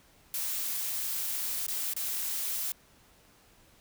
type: noise with dropouts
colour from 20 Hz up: blue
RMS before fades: -33 dBFS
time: 0.34-2.72 s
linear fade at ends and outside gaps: 1 ms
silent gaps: 1.666-1.682 / 1.936-1.964 s
effects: pink hiss -61 dBFS RMS until 3.8 s